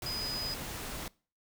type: tone in noise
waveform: sine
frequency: 4978 Hz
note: D#8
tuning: in tune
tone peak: -34 dBFS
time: 0.06-0.54 s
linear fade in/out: 2 ms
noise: pink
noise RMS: -40 dBFS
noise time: 0.02-1.08 s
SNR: +3 dB
effects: noise-tail reverb RT60 0.4 s tail -24 dB re dry